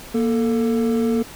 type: tone pair together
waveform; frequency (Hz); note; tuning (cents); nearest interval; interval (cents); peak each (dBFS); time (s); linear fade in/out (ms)
triangle; 235.1 / 443.9; A#3 / A4; +15 / +15; major seventh; 1100; -16 / -20; 0.14-1.23; 10
effects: pink hiss -39 dBFS RMS until 1.35 s